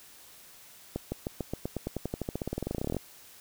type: accelerating click train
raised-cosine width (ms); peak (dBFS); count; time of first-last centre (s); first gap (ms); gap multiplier
2; -18; 30; 0.96-2.967; 160; 0.93
effects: white hiss -53 dBFS RMS until 3.4 s